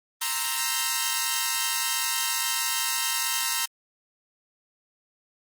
5% pulse chord, C dominant seventh, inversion third, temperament equal, 932.3 / 1046.5 / 1318.5 / 1568 Hz, Bb5 / C6 / E6 / G6, 0 / 0 / 0 / 0 cents, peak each -16 / -19 / -19 / -22 dBFS, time 0.21-3.66 s, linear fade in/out 10 ms, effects Opus 24 kbps

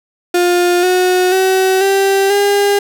35% pulse tone with pitch steps, 353.4 / 365.4 / 377.9 / 390.8 / 404.1 Hz, F4 / F#4 / F#4 / G4 / G#4, +21 / -22 / +37 / -5 / -47 cents, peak -8 dBFS, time 0.34-2.79 s, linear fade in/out 5 ms, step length 490 ms, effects none

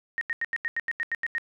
sine tone bursts, 1858 Hz, A#6, 6 cents flat, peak -25 dBFS, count 11, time 0.18-1.382 s, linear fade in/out 0 ms, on 32 ms, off 85 ms, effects none

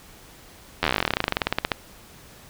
slowing click train, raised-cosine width 0.3 ms, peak -4 dBFS, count 29, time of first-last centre 0.83-1.718 s, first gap 11 ms, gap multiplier 1.07, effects pink hiss -48 dBFS RMS until 2.49 s

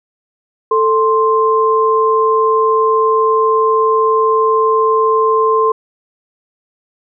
sine tone pair together, 441.9 / 1050 Hz, A4 / C6, +7 / +6 cents, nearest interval octave + minor third, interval 1499 cents, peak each -12 dBFS, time 0.71-5.72 s, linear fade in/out 5 ms, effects none

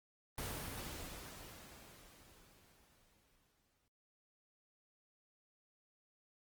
pink noise with exponential decay, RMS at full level -41 dBFS, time 0.38-3.88 s, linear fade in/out 1 ms, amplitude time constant 760 ms, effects Opus 24 kbps

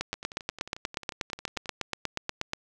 two click trains, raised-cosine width 0.2 ms, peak -12 / -24 dBFS, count 22 / 18, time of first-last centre 0.01-2.534 / 0.14-1.658 s, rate 8.32 / 11.2 Hz, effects none

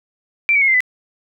sine tone with pitch steps, 2349 / 2257 / 2169 / 2084 / 2003 Hz, D7 / C#7 / C#7 / C7 / B6, 0 / +31 / -38 / -7 / +24 cents, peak -11 dBFS, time 0.49-0.805 s, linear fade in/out 0 ms, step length 63 ms, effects none

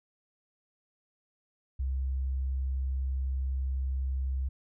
sine tone, 66 Hz, C2, 16 cents sharp, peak -28 dBFS, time 1.79-4.49 s, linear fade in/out 10 ms, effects none

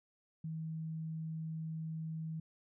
sine tone, 160 Hz, D#3, 49 cents sharp, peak -38 dBFS, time 0.44-2.4 s, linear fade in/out 5 ms, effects none

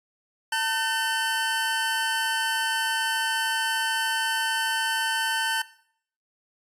25% pulse tone pair together, 896.7 / 1528 Hz, A5 / G6, +33 / -45 cents, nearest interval major sixth, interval 922 cents, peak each -23 / -23 dBFS, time 0.52-5.62 s, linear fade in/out 5 ms, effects noise-tail reverb RT60 0.6 s tail -18 dB re dry + resampled to 32000 Hz

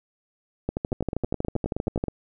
two click trains, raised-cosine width 2 ms, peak -14 / -12 dBFS, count 12 / 18, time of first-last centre 0.92-2.083 / 0.69-2.039 s, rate 9.46 / 12.6 Hz, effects none

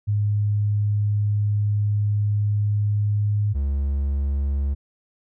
sine / triangle tone pair in turn, 103.83 / 69.82 Hz, G#2 / C#2, 0 / +13 cents, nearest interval perfect fifth, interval 687 cents, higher first, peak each -18 dBFS, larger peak neither, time 0.07-3.54 / 3.54-4.75 s, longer first, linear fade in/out 20 ms, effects none

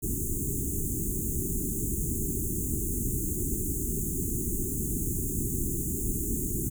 pink band-stop noise, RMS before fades -30 dBFS, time 0.02-6.7 s, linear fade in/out 20 ms, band 410 to 6600 Hz, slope 96 dB/octave, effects none

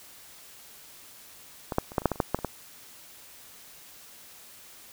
clicks, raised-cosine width 1 ms, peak -16 / -8 / -27 / -9 / -25 / -6 / -13 / -29 / -8 / -9 / -24 / -14 dBFS, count 12, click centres 1.722 / 1.784 / 1.919 / 1.982 / 2.019 / 2.057 / 2.117 / 2.158 / 2.202 / 2.346 / 2.389 / 2.447 s, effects white hiss -50 dBFS RMS until 4.92 s

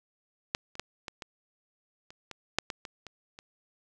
clicks, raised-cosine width 0.2 ms, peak -10 / -29 / -15 / -20 / -22 / -30 / -23 / -7 / -17 / -23 / -26 / -28 dBFS, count 12, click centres 0.549 / 0.754 / 0.796 / 1.082 / 1.222 / 2.105 / 2.313 / 2.586 / 2.702 / 2.852 / 3.067 / 3.389 s, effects none

